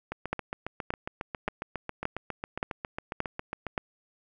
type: two click trains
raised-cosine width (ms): 0.5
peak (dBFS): -13 / -18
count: 7 / 27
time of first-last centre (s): 0.33-3.778 / 0.12-3.667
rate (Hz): 1.74 / 7.33
effects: none